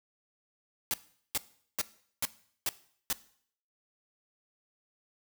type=noise bursts; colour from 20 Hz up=white; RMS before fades=-30 dBFS; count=6; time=0.91-3.128 s; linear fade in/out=0 ms; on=28 ms; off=410 ms; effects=noise-tail reverb RT60 0.6 s tail -18 dB re dry